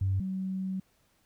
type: tone pair in turn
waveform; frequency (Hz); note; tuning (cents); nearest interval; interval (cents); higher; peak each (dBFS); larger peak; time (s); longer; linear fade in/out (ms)
sine; 96 / 189.03; G2 / F#3; -36 / +37; octave; 1173; second; -24 / -30; first; 0.01-0.2 / 0.2-0.8; second; 5
effects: tanh soft clip ceiling -20 dBFS + pink hiss -69 dBFS RMS until 1.25 s

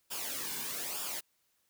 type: noise with flanger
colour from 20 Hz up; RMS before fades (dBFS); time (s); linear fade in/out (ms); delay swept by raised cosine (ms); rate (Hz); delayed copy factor
white; -38; 0.1-1.21; 20; 0.48 to 1.58; 1.1; -0.65
effects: white hiss -75 dBFS RMS until 1.69 s

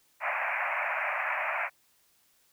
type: band-pass noise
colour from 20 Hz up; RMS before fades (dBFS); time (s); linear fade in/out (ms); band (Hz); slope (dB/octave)
white; -31; 0.2-1.7; 50; 580 to 2500; 96
effects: white hiss -67 dBFS RMS until 2.52 s

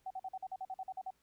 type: tone bursts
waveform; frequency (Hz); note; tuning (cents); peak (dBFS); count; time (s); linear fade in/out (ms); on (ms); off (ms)
sine; 758; F#5; +42; -38; 12; 0.06-1.106; 5; 45; 46
effects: pink hiss -75 dBFS RMS until 1.22 s

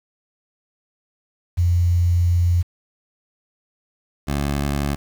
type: tone pair in turn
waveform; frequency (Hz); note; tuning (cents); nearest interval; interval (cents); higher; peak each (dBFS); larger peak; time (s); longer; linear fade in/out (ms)
sine / 15% pulse; 87.31 / 71.13; F2 / C#2; 0 / +45; major third; 355; first; -14; neither; 1.57-2.63 / 4.27-4.96; first; 20
effects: 7-bit

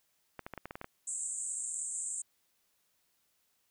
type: clicks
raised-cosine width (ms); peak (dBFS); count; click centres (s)
0.5; -26; 9; 0.393 / 0.465 / 0.537 / 0.577 / 0.656 / 0.709 / 0.755 / 0.814 / 0.844
type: band-pass noise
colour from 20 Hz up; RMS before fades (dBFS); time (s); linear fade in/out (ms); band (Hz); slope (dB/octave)
pink; -38; 1.07-2.22; 5; 7300 to 8700; 96
effects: white hiss -75 dBFS RMS until 3.7 s

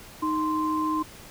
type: tone pair together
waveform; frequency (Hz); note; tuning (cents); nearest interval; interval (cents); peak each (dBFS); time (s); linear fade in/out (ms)
sine; 311.1 / 1043.1; D#4 / C6; 0 / -6; octave + major sixth; 2094; -26; 0.22-1.03; 10
effects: pink hiss -46 dBFS RMS until 1.3 s

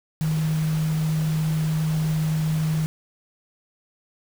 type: tone in noise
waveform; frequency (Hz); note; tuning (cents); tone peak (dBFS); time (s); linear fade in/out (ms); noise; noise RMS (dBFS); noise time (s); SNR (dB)
sine; 156.9; D#3; +15; -20; 0.21-2.86; 0; pink; -37; 0.21-2.86; +14
effects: none

